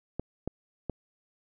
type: clicks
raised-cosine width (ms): 2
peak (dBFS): -18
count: 3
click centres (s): 0.196 / 0.476 / 0.897
effects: none